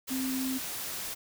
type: tone in noise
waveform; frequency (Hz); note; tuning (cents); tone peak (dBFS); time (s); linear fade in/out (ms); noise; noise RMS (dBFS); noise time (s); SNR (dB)
sine; 261.6; C4; 0; -30; 0.1-0.59; 20; white; -37; 0.07-1.15; +4
effects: none